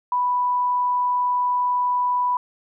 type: tone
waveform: sine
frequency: 987.8 Hz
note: B5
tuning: in tune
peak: -18 dBFS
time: 0.12-2.37 s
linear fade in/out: 2 ms
effects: none